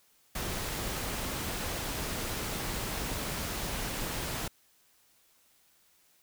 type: noise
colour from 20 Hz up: pink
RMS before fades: -35 dBFS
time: 0.35-4.48 s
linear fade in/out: 5 ms
effects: white hiss -66 dBFS RMS until 6.22 s